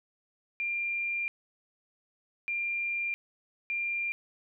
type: tone bursts at uneven times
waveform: sine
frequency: 2389 Hz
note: D7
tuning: 29 cents sharp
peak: -29 dBFS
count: 3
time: 0.6-1.28 / 2.48-3.14 / 3.7-4.12 s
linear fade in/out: 0 ms
effects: none